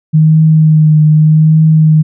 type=tone with vibrato; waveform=sine; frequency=155.6 Hz; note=D#3; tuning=in tune; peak=-3 dBFS; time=0.13-2.03 s; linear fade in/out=20 ms; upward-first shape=triangle; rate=0.83 Hz; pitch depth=29 cents each way; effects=none